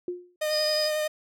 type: tone with exponential decay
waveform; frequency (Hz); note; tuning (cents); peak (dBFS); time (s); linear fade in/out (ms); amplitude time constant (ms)
sine; 356.1; F4; +34; -25; 0.08-0.36; 2; 59
type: tone with vibrato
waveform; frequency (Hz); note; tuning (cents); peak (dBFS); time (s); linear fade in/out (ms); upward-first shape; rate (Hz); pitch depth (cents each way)
45% pulse; 612; D#5; -29; -25; 0.41-1.08; 10; triangle; 11; 16
type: tone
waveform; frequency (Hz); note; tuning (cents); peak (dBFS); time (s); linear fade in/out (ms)
sine; 4978; D#8; 0; -26; 0.49-0.91; 50
effects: none